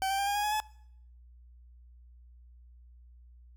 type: tone with pitch steps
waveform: 40% pulse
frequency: 769 / 782.9 / 797 / 811.4 / 826.1 / 841 / 856.2 Hz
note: G5 / G5 / G5 / G#5 / G#5 / G#5 / A5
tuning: -33 / -2 / +28 / -41 / -9 / +22 / -47 cents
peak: -27 dBFS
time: 0.02-0.601 s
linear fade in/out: 0 ms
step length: 83 ms
effects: noise-tail reverb RT60 0.7 s tail -23 dB re dry + added 60 Hz sine -52 dBFS peak until 3.56 s